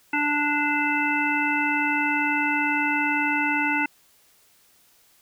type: harmonic tone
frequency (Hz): 293.7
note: D4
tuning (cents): 0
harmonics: 1 / 3 / 5 / 7 / 9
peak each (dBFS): -27 / -27 / -27 / -27 / -27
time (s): 0.13-3.86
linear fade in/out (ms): 5
effects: white hiss -59 dBFS RMS until 5.21 s